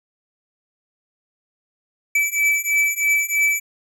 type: beating tone pair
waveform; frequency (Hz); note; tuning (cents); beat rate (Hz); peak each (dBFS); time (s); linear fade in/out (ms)
square; 2307 / 2310.1; D7 / D7; -31 / -29; 3.1; -21 / -20; 2.15-3.6; 5
effects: none